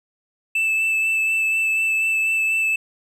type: tone with vibrato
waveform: triangle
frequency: 2637 Hz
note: E7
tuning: in tune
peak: -16 dBFS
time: 0.55-2.76 s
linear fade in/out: 5 ms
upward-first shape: sine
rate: 4.1 Hz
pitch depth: 13 cents each way
effects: none